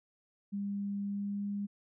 sine tone with pitch glide, 200.9 to 202.5 Hz, G3 to G#3, +43 to -43 cents, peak -33 dBFS, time 0.52-1.67 s, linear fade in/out 20 ms, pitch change +14 cents, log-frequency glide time 1.02-1.45 s, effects none

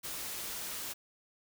white noise, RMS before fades -40 dBFS, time 0.03-0.94 s, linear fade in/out 20 ms, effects none

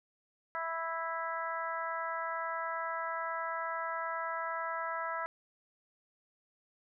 harmonic tone, 329.3 Hz, E4, 2 cents flat, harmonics 2 / 3 / 4 / 5 / 6, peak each -41 / -39 / -38 / -42 / -45 dBFS, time 0.55-5.26 s, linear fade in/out 0 ms, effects none

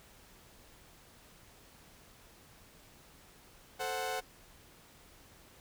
sawtooth chord, F# diminished, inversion first, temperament equal, 440 / 523.3 / 740 Hz, A4 / C5 / F#5, 0 / 0 / 0 cents, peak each -37 / -36 / -33 dBFS, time 3.79-4.21 s, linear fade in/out 20 ms, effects pink hiss -59 dBFS RMS until 5.6 s

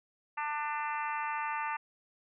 harmonic tone with a mistuned harmonic, 297.7 Hz, D4, 24 cents sharp, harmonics 3 / 4 / 5 / 6 / 7 / 8 / 9, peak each -35 / -38 / -43 / -42 / -44 / -47 / -45 dBFS, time 0.37-1.77 s, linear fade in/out 10 ms, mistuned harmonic 7, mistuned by -28 cents, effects none

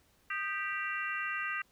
harmonic tone with a mistuned harmonic, 392 Hz, G4, in tune, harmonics 3 / 4 / 5 / 6 / 7, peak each -39 / -38 / -38 / -45 / -40 dBFS, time 0.3-1.62 s, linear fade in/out 5 ms, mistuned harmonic 3, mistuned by +80 cents, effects pink hiss -68 dBFS RMS until 1.71 s

